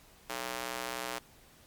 square tone with high-pass filter, 61.74 Hz, B1, in tune, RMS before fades -38 dBFS, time 0.29-1.19 s, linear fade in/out 10 ms, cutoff 630 Hz, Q 0.65, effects pink hiss -59 dBFS RMS until 1.66 s + MP3 96 kbps

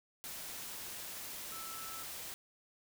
sine tone in noise, 1318.5 Hz, E6, in tune, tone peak -48 dBFS, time 1.52-2.03 s, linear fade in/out 0 ms, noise white, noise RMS -45 dBFS, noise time 0.24-2.34 s, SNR -6 dB, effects none

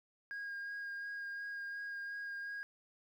sine tone with vibrato, 1627 Hz, G#6, 36 cents flat, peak -38 dBFS, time 0.31-2.63 s, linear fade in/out 0 ms, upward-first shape sine, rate 2.8 Hz, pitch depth 13 cents each way, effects tanh soft clip ceiling -39 dBFS + 12-bit

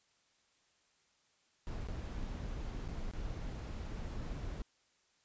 brown noise with dropouts, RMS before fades -41 dBFS, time 1.67-4.62 s, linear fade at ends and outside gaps 0 ms, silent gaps 1.873-1.886 / 2.879-2.886 / 3.112-3.136 s, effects white hiss -73 dBFS RMS until 5.24 s + resampled to 16000 Hz

